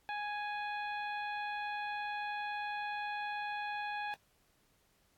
harmonic tone with a mistuned harmonic, 830.6 Hz, G#5, in tune, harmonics 1 / 2 / 3 / 4 / 5, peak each -38 / -42 / -45 / -51 / -57 dBFS, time 0.09-4.14 s, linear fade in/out 0 ms, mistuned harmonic 4, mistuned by +31 cents, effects pink hiss -72 dBFS RMS until 5.17 s + AAC 64 kbps

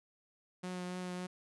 sawtooth tone with vibrato, 181 Hz, F#3, 38 cents flat, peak -35 dBFS, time 0.63-1.27 s, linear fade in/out 10 ms, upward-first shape triangle, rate 3.5 Hz, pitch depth 17 cents each way, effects resampled to 24000 Hz

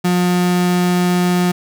35% pulse tone, 178.5 Hz, F3, 38 cents sharp, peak -11 dBFS, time 0.04-1.52 s, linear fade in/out 10 ms, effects none

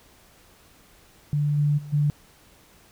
sine tone with level steps, 146.83 Hz, D3, in tune, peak -20 / -18 / -35 / -18 dBFS, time 1.33-2.1 s, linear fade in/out 0 ms, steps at 1.57 / 1.77 / 1.92 s, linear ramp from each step 20 ms, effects pink hiss -55 dBFS RMS until 2.91 s

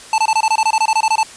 square tone bursts, 880 Hz, A5, in tune, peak -12 dBFS, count 15, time 0.13-1.231 s, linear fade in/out 2 ms, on 51 ms, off 24 ms, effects white hiss -37 dBFS RMS until 1.36 s + resampled to 22050 Hz

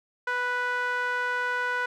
sawtooth tone with band-pass filter, 493.6 Hz, B4, 1 cent flat, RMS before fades -28 dBFS, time 0.27-1.86 s, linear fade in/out 5 ms, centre 1400 Hz, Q 3.3, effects none

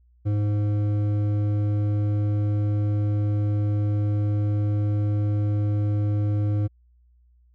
sine tone with hard clipping, 103.83 Hz, G#2, in tune, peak -22 dBFS, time 0.25-6.68 s, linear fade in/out 20 ms, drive 9 dB, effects added 60 Hz sine -55 dBFS peak until 7.54 s

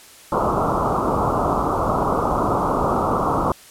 white low-pass noise, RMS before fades -20 dBFS, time 0.32-3.52 s, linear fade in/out 2 ms, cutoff 1300 Hz, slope 96 dB/octave, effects white hiss -45 dBFS RMS until 3.7 s + low-pass 12000 Hz 12 dB/octave

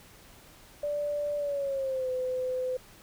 sine tone with pitch glide, 585 to 509.3 Hz, D5 to C5, -7 to -47 cents, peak -28 dBFS, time 0.83-2.77 s, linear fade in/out 5 ms, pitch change -240 cents, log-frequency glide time 1.37-2.1 s, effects pink hiss -54 dBFS RMS until 3.02 s

